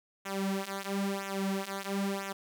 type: tone with flanger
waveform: sawtooth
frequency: 196 Hz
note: G3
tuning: in tune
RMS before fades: -34 dBFS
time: 0.25-2.33 s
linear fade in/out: 10 ms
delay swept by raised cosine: 0.21 to 5.51 ms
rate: 1 Hz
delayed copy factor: -0.9
effects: none